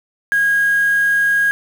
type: tone with quantisation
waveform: sine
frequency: 1639 Hz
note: G#6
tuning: 23 cents flat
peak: -12 dBFS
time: 0.32-1.51 s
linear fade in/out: 0 ms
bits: 5
effects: none